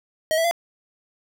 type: tone with pitch steps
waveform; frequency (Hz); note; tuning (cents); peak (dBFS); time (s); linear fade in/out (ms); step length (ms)
square; 632 / 657.3 / 683.6; D#5 / E5 / F5; +27 / -5 / -37; -19; 0.31-0.511; 0; 67
effects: none